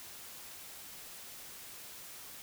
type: silence
effects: white hiss -49 dBFS RMS until 2.42 s